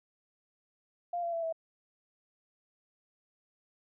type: tone with pitch steps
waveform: sine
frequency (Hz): 698.5 / 682.9 / 667.7 / 652.9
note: F5 / F5 / E5 / E5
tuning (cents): 0 / -39 / +22 / -17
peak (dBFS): -31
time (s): 1.13-1.526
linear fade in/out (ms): 5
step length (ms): 99
effects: none